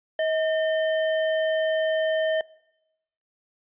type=tone with sample-and-hold; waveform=sine; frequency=635 Hz; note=D#5; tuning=35 cents sharp; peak=-21 dBFS; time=0.19-2.41 s; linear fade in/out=2 ms; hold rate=2450 Hz; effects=noise-tail reverb RT60 0.9 s tail -22 dB re dry + resampled to 8000 Hz